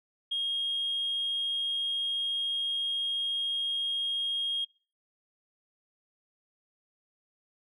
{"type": "tone", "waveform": "sine", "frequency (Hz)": 3253, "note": "G#7", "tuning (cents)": -37, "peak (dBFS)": -27, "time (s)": [0.31, 4.65], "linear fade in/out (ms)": 10, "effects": ["noise-tail reverb RT60 0.4 s tail -25 dB re dry", "tanh soft clip ceiling -24 dBFS"]}